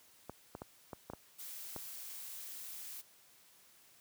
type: clicks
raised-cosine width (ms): 1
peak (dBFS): -29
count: 7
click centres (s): 0.296 / 0.551 / 0.619 / 0.932 / 1.1 / 1.135 / 1.763
type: noise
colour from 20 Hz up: blue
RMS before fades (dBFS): -47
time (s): 1.38-3.02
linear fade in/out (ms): 20
effects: white hiss -64 dBFS RMS until 4 s + high-pass 60 Hz 12 dB/octave